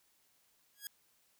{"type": "tone with exponential growth", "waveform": "5% pulse", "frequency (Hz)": 1649, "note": "G#6", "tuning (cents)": -13, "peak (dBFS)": -27, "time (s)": [0.74, 0.87], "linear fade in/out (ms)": 1, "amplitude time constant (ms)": 28, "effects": ["white hiss -72 dBFS RMS until 1.39 s"]}